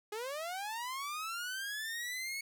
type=linear sweep; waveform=sawtooth; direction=up; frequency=408 to 2215 Hz; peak=-34 dBFS; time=0.12-2.41 s; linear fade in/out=5 ms; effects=none